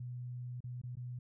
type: tone with dropouts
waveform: sine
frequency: 123.47 Hz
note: B2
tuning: in tune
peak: -40 dBFS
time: 0-1.19 s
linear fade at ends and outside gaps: 5 ms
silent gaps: 0.605-0.64 / 0.816-0.835 / 0.955-0.969 s
effects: none